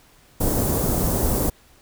pink band-stop noise, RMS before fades -21 dBFS, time 0.4-1.5 s, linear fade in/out 10 ms, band 690 to 10000 Hz, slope 12 dB/octave, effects pink hiss -54 dBFS RMS until 1.81 s

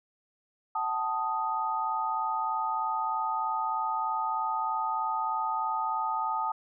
sine chord, D# diminished, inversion first, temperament equal with one note detuned, 756.8 / 880 / 1244.5 Hz, F#5 / A5 / D#6, +39 / 0 / 0 cents, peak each -36 / -30 / -31 dBFS, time 0.75-6.52 s, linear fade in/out 5 ms, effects none

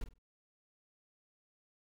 brown noise with echo, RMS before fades -37 dBFS, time 0.01-0.04 s, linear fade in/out 2 ms, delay 48 ms, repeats 3, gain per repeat -12 dB, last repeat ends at 0.184 s, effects none

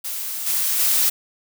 blue noise with level steps, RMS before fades -28 / -21 / -18 dBFS, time 0.04-1.1 s, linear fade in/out 10 ms, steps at 0.46 / 0.79 s, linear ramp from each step 10 ms, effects none

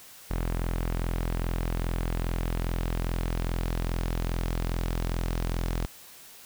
sawtooth tone with low-pass filter sweep, 42.44 Hz, F1, 49 cents flat, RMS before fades -29 dBFS, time 0.3-5.86 s, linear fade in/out 10 ms, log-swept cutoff 2400 to 6900 Hz, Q 0.84, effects white hiss -49 dBFS RMS until 6.45 s

